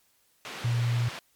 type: band-pass noise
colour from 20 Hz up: white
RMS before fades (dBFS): -40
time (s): 0.45-1.19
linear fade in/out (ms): 0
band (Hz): 140 to 3200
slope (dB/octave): 12
type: tone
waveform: sine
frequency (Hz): 119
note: A#2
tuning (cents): +36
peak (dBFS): -23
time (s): 0.64-1.09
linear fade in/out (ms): 10
effects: white hiss -67 dBFS RMS until 1.35 s + MP3 96 kbps